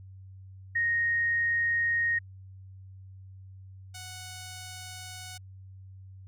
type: tone pair in turn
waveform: sine / 5% pulse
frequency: 1864.7 / 738.6 Hz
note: A#6 / F#5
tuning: 0 / -3 cents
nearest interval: octave + major third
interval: 1603 cents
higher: first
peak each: -24 / -30 dBFS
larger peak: first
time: 0.75-2.19 / 3.94-5.38 s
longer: neither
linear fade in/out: 10 ms
effects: added 95 Hz sine -45 dBFS peak until 6.27 s